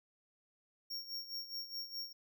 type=tone with tremolo; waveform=square; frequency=5530 Hz; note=F8; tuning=18 cents flat; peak=-39 dBFS; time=0.9-2.13 s; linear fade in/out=10 ms; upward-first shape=sine; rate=4.8 Hz; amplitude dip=75%; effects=none